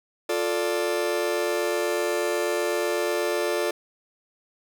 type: chord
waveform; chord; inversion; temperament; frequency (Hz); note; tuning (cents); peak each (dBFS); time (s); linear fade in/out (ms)
40% pulse; D minor; first; just; 352.4 / 440.5 / 587.3; F4 / A4 / D5; +16 / +2 / 0; -27; 0.29-3.71; 5
effects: none